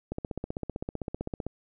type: click train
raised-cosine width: 2 ms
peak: -19 dBFS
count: 22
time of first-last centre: 0.12-1.466 s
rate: 15.6 Hz
effects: none